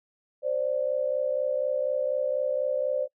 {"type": "tone pair together", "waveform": "sine", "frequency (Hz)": [523.3, 587.4], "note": ["C5", "D5"], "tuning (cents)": [0, 0], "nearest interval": "major second", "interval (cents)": 200, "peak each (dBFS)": -27, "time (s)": [0.42, 3.08], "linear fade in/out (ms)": 50, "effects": ["noise-tail reverb RT60 0.1 s tail -25 dB re dry"]}